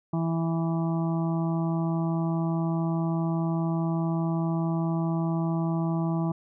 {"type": "harmonic tone", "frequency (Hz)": 164.81, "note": "E3", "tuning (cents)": 0, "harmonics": [1, 2, 4, 5, 6, 7], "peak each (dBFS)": [-25, -31, -37, -39, -41, -42], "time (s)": [0.13, 6.32], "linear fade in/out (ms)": 5, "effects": []}